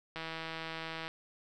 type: click train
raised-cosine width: 0.3 ms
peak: -24 dBFS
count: 150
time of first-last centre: 0.16-1.08 s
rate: 162 Hz
effects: none